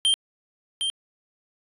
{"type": "tone with echo", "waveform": "square", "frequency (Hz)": 3156, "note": "G7", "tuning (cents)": 11, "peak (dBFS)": -18, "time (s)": [0.05, 0.14], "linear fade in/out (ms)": 0, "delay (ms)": 760, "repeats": 1, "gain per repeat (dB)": -6, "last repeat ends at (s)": 0.9, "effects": ["resampled to 32000 Hz"]}